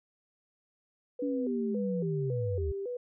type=tone with vibrato; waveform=sine; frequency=440 Hz; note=A4; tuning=in tune; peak=-33 dBFS; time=1.19-2.97 s; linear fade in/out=5 ms; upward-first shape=square; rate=1.8 Hz; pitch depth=190 cents each way
type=linear sweep; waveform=sine; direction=down; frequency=288.4 to 69.3 Hz; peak=-30 dBFS; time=1.22-2.72 s; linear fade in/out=5 ms
effects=none